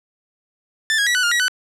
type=tone with pitch steps; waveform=sawtooth; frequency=1766 / 1649 / 1939 / 1490 / 1412 / 1918 / 1499 Hz; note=A6 / G#6 / B6 / F#6 / F6 / A#6 / F#6; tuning=+6 / -13 / -32 / +12 / +19 / +49 / +22 cents; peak=-12 dBFS; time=0.9-1.481 s; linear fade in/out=0 ms; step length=83 ms; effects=low-pass 9000 Hz 12 dB/octave

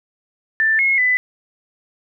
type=tone with pitch steps; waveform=sine; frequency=1772 / 2166 / 2000 Hz; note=A6 / C#7 / B6; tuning=+12 / -41 / +21 cents; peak=-13 dBFS; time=0.6-1.17 s; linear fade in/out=0 ms; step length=190 ms; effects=none

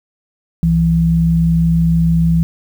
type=tone pair together; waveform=sine; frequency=65.41 / 165.68 Hz; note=C2 / E3; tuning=0 / +9 cents; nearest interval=octave + major third; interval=1609 cents; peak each=-18 / -10 dBFS; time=0.63-2.43 s; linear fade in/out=0 ms; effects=7-bit

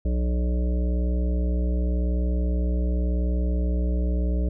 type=harmonic tone; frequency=60.9 Hz; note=B1; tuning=24 cents flat; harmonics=1 / 3 / 5 / 7 / 9 / 10; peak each=-21 / -31 / -35 / -38 / -40 / -41 dBFS; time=0.05-4.49 s; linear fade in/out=5 ms; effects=none

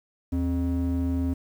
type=ring-modulated tone; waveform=triangle; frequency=172 Hz; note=F3; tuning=26 cents flat; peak=-18 dBFS; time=0.32-1.34 s; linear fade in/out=10 ms; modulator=92.7 Hz; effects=9-bit

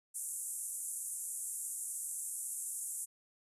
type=band-pass noise; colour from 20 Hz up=white; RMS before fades=-41 dBFS; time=0.14-3.06 s; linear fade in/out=20 ms; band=7500 to 11000 Hz; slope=48 dB/octave; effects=resampled to 32000 Hz

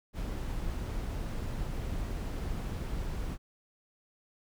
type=noise; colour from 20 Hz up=brown; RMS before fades=-35 dBFS; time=0.13-3.38 s; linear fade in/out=50 ms; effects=none

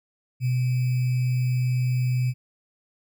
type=tone with sample-and-hold; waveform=sine; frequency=125.9 Hz; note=B2; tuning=34 cents sharp; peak=-20 dBFS; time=0.4-2.34 s; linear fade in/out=50 ms; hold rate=2450 Hz; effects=none

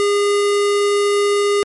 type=tone; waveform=square; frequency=407.3 Hz; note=G#4; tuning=34 cents flat; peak=-14 dBFS; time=0-1.63 s; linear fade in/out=0 ms; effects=MP3 48 kbps

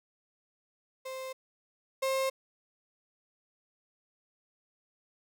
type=tone pair in turn; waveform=35% pulse; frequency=523.3 / 532.1 Hz; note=C5 / C5; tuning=0 / +29 cents; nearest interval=unison; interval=29 cents; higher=second; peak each=-36 / -26 dBFS; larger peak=second; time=1.05-1.33 / 2.02-2.3 s; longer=neither; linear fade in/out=10 ms; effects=none

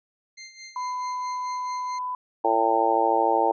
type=tone with tremolo; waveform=15% pulse; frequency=2093 Hz; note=C7; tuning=in tune; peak=-32 dBFS; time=0.37-1.99 s; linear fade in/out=10 ms; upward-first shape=sine; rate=4.6 Hz; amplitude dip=70%
type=tone; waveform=sine; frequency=1000 Hz; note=B5; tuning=21 cents sharp; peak=-27 dBFS; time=0.76-2.15 s; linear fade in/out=2 ms
type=harmonic tone; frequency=113.1 Hz; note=A2; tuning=48 cents sharp; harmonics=3 / 4 / 5 / 6 / 7 / 8; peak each=-28 / -27 / -27 / -29 / -23 / -24 dBFS; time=2.44-3.52 s; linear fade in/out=10 ms
effects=resampled to 16000 Hz

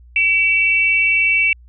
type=tone pair together; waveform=sine; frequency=2292 / 2689 Hz; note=D7 / E7; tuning=-43 / +34 cents; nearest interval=minor third; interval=277 cents; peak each=-15 / -15 dBFS; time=0.16-1.53 s; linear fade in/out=2 ms; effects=added 60 Hz sine -41 dBFS peak until 1.68 s

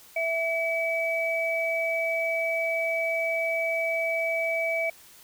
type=tone pair together; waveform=sine; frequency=659.3 / 2287 Hz; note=E5 / D7; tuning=0 / -47 cents; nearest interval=octave + minor seventh; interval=2153 cents; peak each=-27 dBFS; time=0.16-4.9 s; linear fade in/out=5 ms; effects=white hiss -52 dBFS RMS until 5.23 s

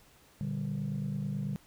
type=chord; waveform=sine; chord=G minor; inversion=first; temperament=just; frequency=117.6 / 147 / 196 Hz; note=Bb2 / D3 / G3; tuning=+16 / +2 / 0 cents; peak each=-38 / -33 / -34 dBFS; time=0.41-1.56 s; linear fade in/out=0 ms; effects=tanh soft clip ceiling -27 dBFS + pink hiss -61 dBFS RMS until 1.66 s

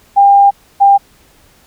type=tone pair in turn; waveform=sine; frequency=800 / 796.9 Hz; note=G5 / G5; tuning=+35 / +28 cents; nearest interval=unison; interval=7 cents; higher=first; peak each=-3 dBFS; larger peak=neither; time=0.16-0.51 / 0.8-0.98 s; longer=first; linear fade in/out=20 ms; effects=pink hiss -48 dBFS RMS until 1.66 s

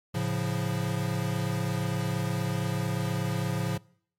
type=chord; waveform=square; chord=A augmented; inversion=none; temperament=equal; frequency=110 / 138.59 / 174.61 Hz; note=A2 / C#3 / E#3; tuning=0 / 0 / 0 cents; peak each=-32 dBFS; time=0.14-3.78 s; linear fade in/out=10 ms; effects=noise-tail reverb RT60 0.6 s tail -24 dB re dry + MP3 64 kbps

